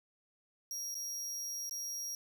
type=tone with dropouts; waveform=40% pulse; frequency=5650 Hz; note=F8; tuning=19 cents sharp; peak=-37 dBFS; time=0.71-2.15 s; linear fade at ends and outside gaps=1 ms; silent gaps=0.944-0.952 / 1.695-1.71 s; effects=none